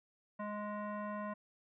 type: tone with frequency modulation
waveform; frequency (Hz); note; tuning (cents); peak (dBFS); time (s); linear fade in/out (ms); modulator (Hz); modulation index
sine; 207.7; G#3; 0; -38; 0.39-1.34; 10; 835; 1.3
effects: none